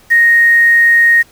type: tone with quantisation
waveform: sine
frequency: 1864.7 Hz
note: A#6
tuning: in tune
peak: -5 dBFS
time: 0.1-1.23 s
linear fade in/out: 20 ms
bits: 5
effects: pink hiss -46 dBFS RMS until 1.31 s